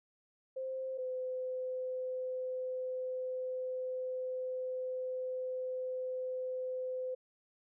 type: tone pair in turn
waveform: sine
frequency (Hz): 523.3 / 511.1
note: C5 / C5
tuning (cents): 0 / -41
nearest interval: unison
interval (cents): 41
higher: first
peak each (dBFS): -36 / -35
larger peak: second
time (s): 0.56-0.98 / 0.98-7.15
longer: second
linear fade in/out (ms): 10
effects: none